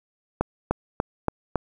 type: accelerating click train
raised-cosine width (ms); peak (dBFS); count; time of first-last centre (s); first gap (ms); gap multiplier
1; -7; 5; 0.41-1.557; 300; 0.97
effects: 8-bit